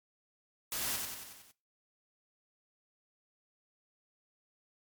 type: noise with echo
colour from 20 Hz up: white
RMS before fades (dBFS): -36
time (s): 0.72-0.96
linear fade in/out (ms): 0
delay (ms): 92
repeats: 6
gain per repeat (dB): -4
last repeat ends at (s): 1.512
effects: noise-tail reverb RT60 0.3 s tail -20 dB re dry + MP3 96 kbps